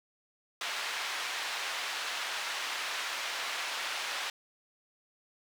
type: band-pass noise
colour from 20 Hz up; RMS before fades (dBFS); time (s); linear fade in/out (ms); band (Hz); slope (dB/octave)
white; -36; 0.61-4.3; 2; 800 to 3400; 12
effects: none